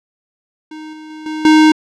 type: tone with level steps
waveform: square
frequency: 310.5 Hz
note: D#4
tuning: 3 cents flat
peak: -29 / -32 / -30 / -21 / -6 dBFS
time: 0.71-1.72 s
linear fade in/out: 5 ms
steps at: 0.93 / 1.1 / 1.26 / 1.45 s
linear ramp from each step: 2 ms
effects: low-pass 5000 Hz 12 dB/octave